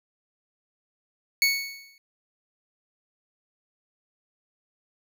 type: tone with exponential decay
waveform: 25% pulse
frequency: 2217 Hz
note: C#7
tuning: in tune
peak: -13 dBFS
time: 1.42-1.98 s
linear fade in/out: 1 ms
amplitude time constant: 120 ms
effects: none